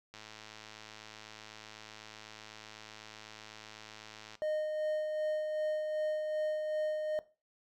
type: click train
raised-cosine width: 0.2 ms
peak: -31 dBFS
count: 456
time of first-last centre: 0.14-4.353 s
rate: 108 Hz
type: tone with tremolo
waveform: triangle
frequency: 615 Hz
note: D#5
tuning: 20 cents flat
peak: -28 dBFS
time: 4.42-7.19 s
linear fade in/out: 0 ms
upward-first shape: sine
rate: 2.6 Hz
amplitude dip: 35%
effects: noise-tail reverb RT60 0.3 s tail -17 dB re dry